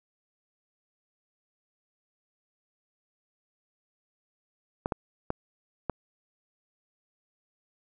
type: clicks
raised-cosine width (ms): 1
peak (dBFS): -14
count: 4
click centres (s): 4.859 / 4.922 / 5.304 / 5.897
effects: none